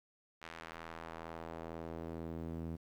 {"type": "tone with band-pass filter sweep", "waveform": "sawtooth", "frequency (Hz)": 82.2, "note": "E2", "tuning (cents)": -4, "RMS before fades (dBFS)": -45, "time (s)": [0.41, 2.77], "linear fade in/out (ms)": 20, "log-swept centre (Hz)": [2000, 210], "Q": 0.92, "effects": ["11-bit"]}